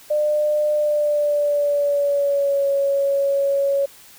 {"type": "tone with pitch glide", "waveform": "sine", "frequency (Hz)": [600, 556.6], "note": ["D5", "C#5"], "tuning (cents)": [37, 7], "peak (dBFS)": -16, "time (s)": [0.1, 3.86], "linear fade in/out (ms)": 10, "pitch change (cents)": -130, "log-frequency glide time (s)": [0.72, 2.67], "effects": ["white hiss -46 dBFS RMS until 4.18 s"]}